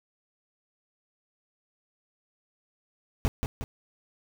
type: noise with echo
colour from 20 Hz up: brown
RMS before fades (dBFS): -23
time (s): 3.25-3.28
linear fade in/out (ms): 0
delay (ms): 180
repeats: 2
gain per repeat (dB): -5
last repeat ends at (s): 3.64
effects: none